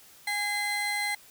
35% pulse tone pair together, 822.3 / 2059 Hz, G#5 / C7, -17 / -28 cents, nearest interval octave + major third, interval 1589 cents, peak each -32 / -27 dBFS, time 0.27-1.15 s, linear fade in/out 5 ms, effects white hiss -54 dBFS RMS until 1.3 s

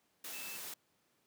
sine tone in noise, 2637 Hz, E7, in tune, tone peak -48 dBFS, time 0.33-0.57 s, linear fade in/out 5 ms, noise white, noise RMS -45 dBFS, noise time 0.24-0.74 s, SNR -6 dB, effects pink hiss -75 dBFS RMS until 1.26 s + high-pass 150 Hz 12 dB/octave

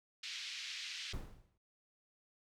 pink band-pass noise, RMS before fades -45 dBFS, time 0.23-1.13 s, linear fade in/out 5 ms, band 2200 to 5400 Hz, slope 24 dB/octave
brown noise with exponential decay, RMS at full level -39 dBFS, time 1.13-1.58 s, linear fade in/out 5 ms, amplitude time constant 97 ms
effects none

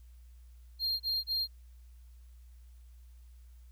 triangle tone bursts, 4208 Hz, C8, 9 cents sharp, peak -28 dBFS, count 3, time 0.79-1.476 s, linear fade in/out 50 ms, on 210 ms, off 28 ms, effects added 60 Hz sine -51 dBFS peak until 3.71 s + white hiss -72 dBFS RMS until 3.71 s

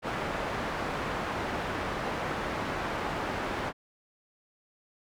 white low-pass noise, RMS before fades -33 dBFS, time 0.02-3.73 s, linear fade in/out 50 ms, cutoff 1300 Hz, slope 12 dB/octave, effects none

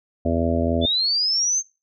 harmonic tone, 83.3 Hz, E2, 19 cents sharp, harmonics 1 / 2 / 3 / 4 / 5 / 6 / 7 / 8, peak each -24 / -32 / -23 / -30 / -29 / -32 / -26 / -27 dBFS, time 0.25-0.86 s, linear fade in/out 5 ms
sine linear sweep, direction up, 3432 to 6400 Hz, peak -18 dBFS, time 0.81-1.63 s, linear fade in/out 50 ms
effects noise-tail reverb RT60 0.3 s tail -24 dB re dry

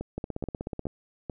two click trains, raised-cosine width 2 ms, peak -20 / -19 dBFS, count 4 / 12, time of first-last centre 0.01-1.298 / 0.18-0.855 s, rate 2.33 / 16.3 Hz, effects none

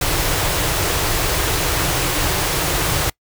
pink band-stop noise, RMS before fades -19 dBFS, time 0.01-3.1 s, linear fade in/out 5 ms, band 180 to 280 Hz, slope 96 dB/octave, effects noise-tail reverb RT60 0.1 s tail -25 dB re dry

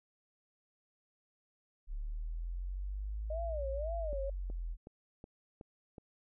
sine linear two-way sweep, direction up then down, 34.65 to 58.27 to 40.26 Hz, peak -36 dBFS, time 1.87-4.77 s, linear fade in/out 50 ms, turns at 3.61 s
sine tone with vibrato, 606 Hz, D#5, 46 cents flat, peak -37 dBFS, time 3.3-4.3 s, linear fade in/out 5 ms, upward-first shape sine, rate 1.9 Hz, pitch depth 200 cents each way
click train, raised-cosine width 2 ms, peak -35 dBFS, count 6, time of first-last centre 4.13-5.982 s, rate 2.7 Hz
effects none

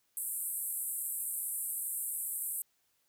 white band-pass noise, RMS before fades -37 dBFS, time 0.17-2.62 s, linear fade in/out 0 ms, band 8000 to 14000 Hz, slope 96 dB/octave, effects white hiss -75 dBFS RMS until 3.08 s

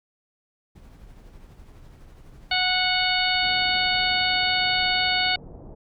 brown noise with tremolo, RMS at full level -44 dBFS, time 0.75-4.22 s, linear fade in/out 10 ms, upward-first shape triangle, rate 12 Hz, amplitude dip 45%
harmonic tone, 736 Hz, F#5, 9 cents flat, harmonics 1 / 2 / 3 / 4 / 5 / 6, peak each -27 / -28 / -26 / -27 / -28 / -27 dBFS, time 2.51-5.36 s, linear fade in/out 5 ms
pink low-pass noise, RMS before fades -42 dBFS, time 3.42-5.75 s, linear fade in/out 10 ms, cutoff 700 Hz, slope 24 dB/octave
effects none

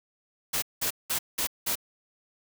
white noise bursts, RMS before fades -28 dBFS, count 5, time 0.53-1.755 s, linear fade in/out 10 ms, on 93 ms, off 190 ms, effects none

